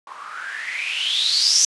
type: noise with low-pass filter sweep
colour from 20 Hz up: violet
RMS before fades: -22 dBFS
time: 0.07-1.65 s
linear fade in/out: 2 ms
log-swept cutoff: 1000 to 6100 Hz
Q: 10
effects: resampled to 24000 Hz